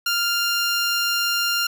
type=tone; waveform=15% pulse; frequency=1396.9 Hz; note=F6; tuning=in tune; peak=-13 dBFS; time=0.06-1.67 s; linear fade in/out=5 ms; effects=none